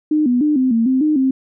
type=tone with pitch steps; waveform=sine; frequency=305.1 / 245.7 / 300.3 / 258.6 / 228.2 / 260.8 / 305.6 / 264.2 Hz; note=D#4 / B3 / D4 / C4 / A#3 / C4 / D#4 / C4; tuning=-34 / -9 / +39 / -20 / -37 / -5 / -31 / +17 cents; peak=-12 dBFS; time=0.11-1.31 s; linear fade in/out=5 ms; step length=150 ms; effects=none